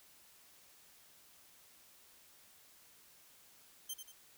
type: tone with echo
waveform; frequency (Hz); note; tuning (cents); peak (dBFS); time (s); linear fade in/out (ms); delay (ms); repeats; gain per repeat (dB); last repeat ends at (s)
10% pulse; 3136; G7; 0; -31; 3.89-3.94; 10; 91; 2; -7; 4.122
effects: white hiss -63 dBFS RMS until 4.37 s